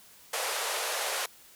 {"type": "band-pass noise", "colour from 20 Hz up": "pink", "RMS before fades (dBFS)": -32, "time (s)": [0.33, 1.26], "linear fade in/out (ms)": 5, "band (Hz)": [450, 13000], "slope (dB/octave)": 48, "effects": ["white hiss -55 dBFS RMS until 1.55 s"]}